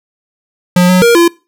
square tone with pitch steps, 179 / 182.8 / 470.4 / 341.1 Hz, F3 / F#3 / A#4 / F4, +43 / -21 / +16 / -41 cents, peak -5 dBFS, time 0.76-1.28 s, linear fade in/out 5 ms, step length 130 ms, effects noise-tail reverb RT60 0.3 s tail -23 dB re dry

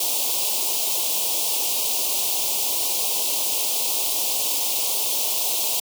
white band-stop noise, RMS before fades -23 dBFS, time 0-5.8 s, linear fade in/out 5 ms, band 1000 to 2600 Hz, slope 48 dB/octave, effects high-pass 400 Hz 12 dB/octave

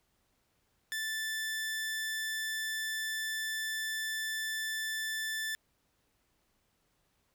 sawtooth tone, 1760 Hz, A6, in tune, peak -30 dBFS, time 0.92-5.55 s, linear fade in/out 0 ms, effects pink hiss -75 dBFS RMS until 7.34 s

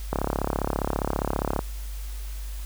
click train, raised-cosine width 1 ms, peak -10 dBFS, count 52, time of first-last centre 0.13-1.591 s, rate 34.9 Hz, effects added 50 Hz sine -31 dBFS peak until 2.65 s + white hiss -46 dBFS RMS until 2.65 s

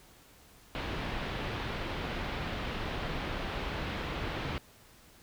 pink low-pass noise, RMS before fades -36 dBFS, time 0.75-4.58 s, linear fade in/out 0 ms, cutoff 3700 Hz, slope 24 dB/octave, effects pink hiss -58 dBFS RMS until 5.22 s

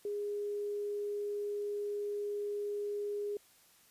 sine tone, 411.4 Hz, G#4, 16 cents flat, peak -34 dBFS, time 0.05-3.37 s, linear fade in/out 2 ms, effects white hiss -64 dBFS RMS until 3.9 s + resampled to 32000 Hz

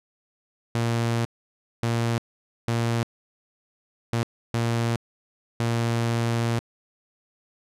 sawtooth tone bursts at uneven times, 116.54 Hz, A#2, in tune, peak -18 dBFS, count 6, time 0.75-1.25 / 1.83-2.18 / 2.68-3.03 / 4.13-4.23 / 4.54-4.96 / 5.6-6.59 s, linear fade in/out 0 ms, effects low-pass 10000 Hz 12 dB/octave

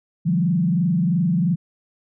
sine tone with frequency modulation, 173.6 Hz, F3, 10 cents flat, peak -16 dBFS, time 0.25-1.56 s, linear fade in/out 20 ms, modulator 22.9 Hz, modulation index 1, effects none

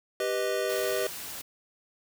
square chord, G augmented, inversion none, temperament equal, 392 / 493.9 / 622.3 Hz, G4 / B4 / D#5, 0 / 0 / 0 cents, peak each -32 dBFS, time 0.2-1.07 s, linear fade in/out 2 ms
white noise, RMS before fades -39 dBFS, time 0.69-1.42 s, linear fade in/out 10 ms
effects none

